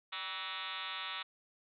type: tone with frequency modulation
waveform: sine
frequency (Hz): 2396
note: D7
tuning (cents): +34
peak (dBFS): -38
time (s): 0.12-1.23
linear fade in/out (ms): 10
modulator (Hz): 180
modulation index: 7.9
effects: none